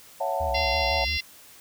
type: chord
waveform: sine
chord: F# minor seventh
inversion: second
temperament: just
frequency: 555 / 666 / 740 / 888 Hz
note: C#5 / E5 / F#5 / A5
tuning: +2 / +18 / 0 / +16 cents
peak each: -30 dBFS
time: 0.2-1.05 s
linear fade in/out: 10 ms
type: tone with vibrato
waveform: triangle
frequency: 69.3 Hz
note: C#2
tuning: in tune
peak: -28 dBFS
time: 0.4-1.18 s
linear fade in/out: 10 ms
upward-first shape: square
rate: 5.9 Hz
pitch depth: 170 cents each way
type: harmonic tone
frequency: 688 Hz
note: F5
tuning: 26 cents flat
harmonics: 3 / 4 / 5 / 6 / 7 / 8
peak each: -30 / -31 / -35 / -34 / -33 / -35 dBFS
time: 0.54-1.21 s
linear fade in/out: 10 ms
effects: white hiss -50 dBFS RMS until 1.6 s